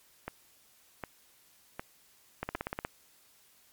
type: two click trains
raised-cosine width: 0.5 ms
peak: -18 / -21 dBFS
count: 8 / 4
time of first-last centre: 2.43-2.849 / 0.28-2.553 s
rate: 16.7 / 1.32 Hz
effects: white hiss -63 dBFS RMS until 3.72 s + MP3 96 kbps